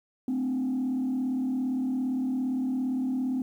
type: tone with frequency modulation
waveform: sine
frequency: 257.4 Hz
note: C4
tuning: 28 cents flat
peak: -24 dBFS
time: 0.28-3.42 s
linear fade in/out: 2 ms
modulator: 37.5 Hz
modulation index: 0.55
effects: tanh soft clip ceiling -23 dBFS + 10-bit